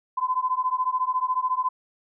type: beating tone pair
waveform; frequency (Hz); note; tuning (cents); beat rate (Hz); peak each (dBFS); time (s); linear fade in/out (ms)
sine; 1012 / 1026; B5 / C6; +42 / -34; 14; -25; 0.17-1.69; 10
effects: none